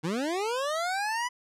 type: linear sweep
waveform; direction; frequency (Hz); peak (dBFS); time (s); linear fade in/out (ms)
25% pulse; up; 146.83 to 1000; -24; 0.03-1.29; 20
effects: low-pass 9000 Hz 12 dB/octave